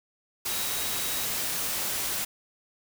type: tone in noise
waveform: sine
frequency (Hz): 3834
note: A#7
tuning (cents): +48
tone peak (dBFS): -39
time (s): 0.49-1.26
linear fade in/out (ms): 10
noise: white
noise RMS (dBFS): -30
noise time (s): 0.45-2.25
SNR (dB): -12
effects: none